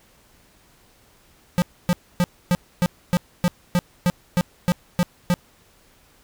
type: tone bursts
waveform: square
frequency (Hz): 177.1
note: F3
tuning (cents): +24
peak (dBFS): -16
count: 13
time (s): 1.58-5.34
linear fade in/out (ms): 0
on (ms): 40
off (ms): 270
effects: pink hiss -56 dBFS RMS until 6.23 s